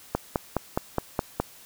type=click train; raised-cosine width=1 ms; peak=-9 dBFS; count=7; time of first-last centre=0.15-1.4 s; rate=4.8 Hz; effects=white hiss -50 dBFS RMS until 1.65 s